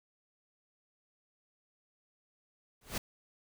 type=noise with exponential growth; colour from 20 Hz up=pink; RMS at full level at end=-30 dBFS; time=2.81-2.98 s; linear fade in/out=5 ms; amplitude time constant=36 ms; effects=none